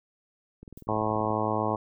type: click train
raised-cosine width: 3 ms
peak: -31 dBFS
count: 15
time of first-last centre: 0.63-1.306 s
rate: 20.7 Hz
type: noise with exponential decay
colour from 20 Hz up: violet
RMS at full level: -48 dBFS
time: 0.77-0.87 s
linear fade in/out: 2 ms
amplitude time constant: 21 ms
type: harmonic tone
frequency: 108.2 Hz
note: A2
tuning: 29 cents flat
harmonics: 1 / 2 / 3 / 4 / 5 / 6 / 7 / 8 / 9 / 10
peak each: -34 / -34 / -34 / -34 / -34 / -34 / -34 / -34 / -34 / -34 dBFS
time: 0.88-1.76 s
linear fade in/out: 5 ms
effects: none